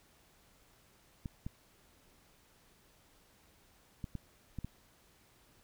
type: clicks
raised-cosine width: 5 ms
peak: -27 dBFS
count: 6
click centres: 1.258 / 1.465 / 4.042 / 4.153 / 4.587 / 4.646 s
effects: pink hiss -66 dBFS RMS until 5.63 s